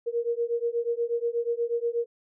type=beating tone pair; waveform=sine; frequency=466.2 / 474.5 Hz; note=A#4 / A#4; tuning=0 / +31 cents; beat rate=8.3 Hz; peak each=-28 dBFS; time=0.06-2.06 s; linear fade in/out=20 ms; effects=none